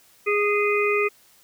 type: harmonic tone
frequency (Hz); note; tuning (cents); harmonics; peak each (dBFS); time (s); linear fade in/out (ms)
412.9; G#4; -10; 1 / 3 / 5 / 6; -21 / -27 / -27 / -25; 0.26-1.09; 20
effects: white hiss -56 dBFS RMS until 1.43 s